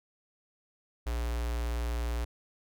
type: tone with notch filter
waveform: square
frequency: 58.8 Hz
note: A#1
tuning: 16 cents sharp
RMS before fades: -32 dBFS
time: 1.06-2.25 s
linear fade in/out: 10 ms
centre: 200 Hz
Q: 1.2
effects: none